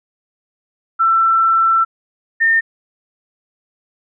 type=tone pair in turn; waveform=sine; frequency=1339 / 1816.4 Hz; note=E6 / A#6; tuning=+27 / -45 cents; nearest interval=perfect fourth; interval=528 cents; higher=second; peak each=-10 dBFS; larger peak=neither; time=0.99-1.85 / 2.4-2.61 s; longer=first; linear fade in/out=20 ms; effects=none